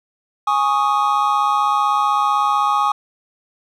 triangle chord, Ab suspended fourth, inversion none, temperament equal, 830.6 / 1108.7 / 1244.5 Hz, Ab5 / Db6 / Eb6, 0 / 0 / 0 cents, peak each -17 dBFS, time 0.47-2.92 s, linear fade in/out 5 ms, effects none

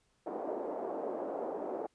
white band-pass noise, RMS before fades -38 dBFS, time 0.26-1.87 s, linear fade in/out 10 ms, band 300 to 690 Hz, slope 24 dB/octave, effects pink hiss -74 dBFS RMS until 1.94 s + resampled to 22050 Hz

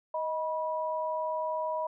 sine tone pair together, 627.7 / 975 Hz, D#5 / B5, +15 / -23 cents, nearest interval minor sixth, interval 762 cents, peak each -32 / -32 dBFS, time 0.14-1.87 s, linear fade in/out 5 ms, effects none

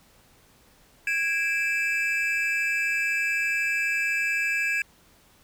triangle tone cluster, 1649 / 2350 / 2618 Hz, G#6 / D7 / E7, -13 / +1 / -13 cents, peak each -26 dBFS, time 1.07-4.82 s, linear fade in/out 2 ms, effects pink hiss -58 dBFS RMS until 5.43 s

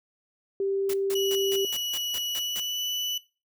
sine tone, 392 Hz, G4, in tune, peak -24 dBFS, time 0.6-1.65 s, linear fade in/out 2 ms
white noise bursts, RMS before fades -36 dBFS, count 9, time 0.89-2.602 s, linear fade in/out 5 ms, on 48 ms, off 160 ms
35% pulse tone with pitch glide, 2933 to 2972 Hz, F#7 to F#7, -16 to +7 cents, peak -26 dBFS, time 1.15-3.18 s, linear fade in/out 5 ms, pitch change +23 cents, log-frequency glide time 2.27-2.81 s
effects noise-tail reverb RT60 0.3 s tail -19 dB re dry

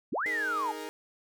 sine linear two-way sweep, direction up then down, 123.47 to 2093 to 814 Hz, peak -28 dBFS, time 0.12-0.72 s, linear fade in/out 10 ms, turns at 0.27 s
sawtooth chord, D# suspended fourth, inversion none, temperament equal, 311.1 / 415.3 / 466.2 Hz, D#4 / G#4 / A#4, 0 / 0 / 0 cents, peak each -38 dBFS, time 0.26-0.89 s, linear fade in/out 0 ms
effects none

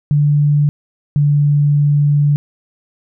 sine tone pair in turn, 146.6 / 145.59 Hz, D3 / D3, -3 / -15 cents, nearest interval unison, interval 12 cents, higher first, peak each -9 dBFS, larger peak neither, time 0.11-0.69 / 1.16-2.36 s, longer second, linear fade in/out 0 ms, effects none

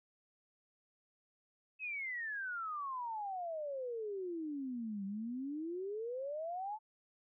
sine exponential two-way sweep, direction down then up, 2600 to 192.4 to 883 Hz, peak -38 dBFS, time 1.79-6.79 s, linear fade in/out 50 ms, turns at 5.05 s, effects none

